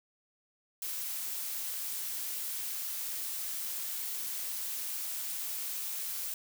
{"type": "noise", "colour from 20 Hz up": "blue", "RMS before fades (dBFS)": -37, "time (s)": [0.82, 6.34], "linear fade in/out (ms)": 2, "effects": []}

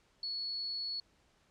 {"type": "tone", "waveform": "sine", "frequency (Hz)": 4391, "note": "C#8", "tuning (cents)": -17, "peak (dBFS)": -35, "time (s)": [0.23, 1], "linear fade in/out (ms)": 2, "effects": ["pink hiss -70 dBFS RMS until 1.5 s", "low-pass 7000 Hz 12 dB/octave"]}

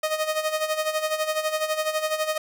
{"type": "tone with tremolo", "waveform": "sawtooth", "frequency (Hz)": 622, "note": "D#5", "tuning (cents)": -1, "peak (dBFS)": -17, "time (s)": [0.03, 2.38], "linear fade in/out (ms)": 5, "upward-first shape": "sine", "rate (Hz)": 12, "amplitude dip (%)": 70, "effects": []}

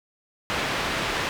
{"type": "low-pass noise", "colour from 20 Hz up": "white", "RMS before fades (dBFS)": -27, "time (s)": [0.5, 1.29], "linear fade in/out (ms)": 0, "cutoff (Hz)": 2500, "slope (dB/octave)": 12, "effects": []}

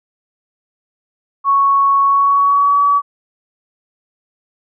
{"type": "tone with pitch glide", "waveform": "sine", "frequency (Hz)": [1108.7, 1140.5], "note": ["C#6", "C#6"], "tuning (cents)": [0, 49], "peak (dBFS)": -9, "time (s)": [1.44, 3.02], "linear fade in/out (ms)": 50, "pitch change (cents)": 49, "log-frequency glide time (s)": [2.04, 2.83], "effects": []}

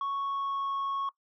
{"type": "tone with pitch glide", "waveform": "sine", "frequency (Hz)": [1108.7, 1101.7], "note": ["C#6", "C#6"], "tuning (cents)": [0, -11], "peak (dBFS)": -27, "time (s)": [0.01, 1.09], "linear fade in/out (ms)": 2, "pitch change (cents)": -11, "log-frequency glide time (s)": [0.16, 0.74], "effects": ["noise-tail reverb RT60 0.1 s tail -20 dB re dry", "tanh soft clip ceiling -28 dBFS"]}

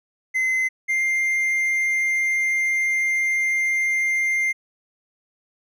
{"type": "tone pair in turn", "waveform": "triangle", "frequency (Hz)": [2054, 2102], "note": ["C7", "C7"], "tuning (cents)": [-33, 7], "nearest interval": "unison", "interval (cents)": 40, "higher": "second", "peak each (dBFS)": -17, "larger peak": "neither", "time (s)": [[0.34, 0.69], [0.88, 4.53]], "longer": "second", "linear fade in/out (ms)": 20, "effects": []}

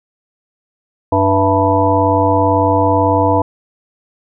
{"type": "harmonic tone with a mistuned harmonic", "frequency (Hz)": 98, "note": "G2", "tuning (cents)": 0, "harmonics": [1, 3, 5, 7, 9, 10], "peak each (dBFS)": [-17, -17, -17, -17, -17, -17], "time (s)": [1.12, 3.42], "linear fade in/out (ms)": 5, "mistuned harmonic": 7, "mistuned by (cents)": -49, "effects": []}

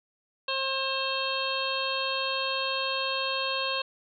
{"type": "harmonic tone", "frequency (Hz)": 534, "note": "C5", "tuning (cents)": 35, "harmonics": [1, 2, 3, 5, 6, 7, 8], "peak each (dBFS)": [-34, -33, -38, -33, -35, -38, -35], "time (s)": [0.48, 3.82], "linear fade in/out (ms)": 5, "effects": []}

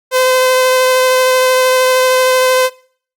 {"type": "tone with vibrato", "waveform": "sawtooth", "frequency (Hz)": 513, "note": "C5", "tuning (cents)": -34, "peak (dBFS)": -5, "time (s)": [0.11, 2.7], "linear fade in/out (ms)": 50, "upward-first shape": "sine", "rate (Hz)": 13, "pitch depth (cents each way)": 9, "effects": ["noise-tail reverb RT60 0.5 s tail -22 dB re dry", "Opus 48 kbps"]}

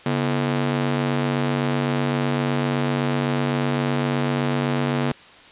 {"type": "ring-modulated tone", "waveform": "sawtooth", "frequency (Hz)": 191.5, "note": "G3", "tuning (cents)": -40, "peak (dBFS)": -13, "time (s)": [0.06, 5.12], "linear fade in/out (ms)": 0, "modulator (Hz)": 51.8, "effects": ["white hiss -46 dBFS RMS until 5.51 s", "resampled to 8000 Hz"]}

